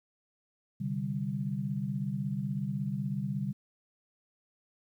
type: chord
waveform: sine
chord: C suspended second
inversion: none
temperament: just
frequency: 130.81 / 147.16 / 196.22 Hz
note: C3 / D3 / G3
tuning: 0 / +4 / +2 cents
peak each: -36 / -35 / -34 dBFS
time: 0.8-3.53 s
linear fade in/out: 10 ms
effects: 11-bit